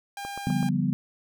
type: tone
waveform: sawtooth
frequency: 802 Hz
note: G5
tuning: 39 cents sharp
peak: -30 dBFS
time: 0.17-0.69 s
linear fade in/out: 2 ms
type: click train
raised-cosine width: 1 ms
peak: -24 dBFS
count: 4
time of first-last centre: 0.25-0.629 s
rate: 7.92 Hz
type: chord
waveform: sine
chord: G dominant seventh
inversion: second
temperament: equal with one note detuned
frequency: 143.89 / 174.61 / 196 / 246.9 Hz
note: D3 / F3 / G3 / B3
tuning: -35 / 0 / 0 / 0 cents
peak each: -28 dBFS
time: 0.47-0.93 s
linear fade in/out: 0 ms
effects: none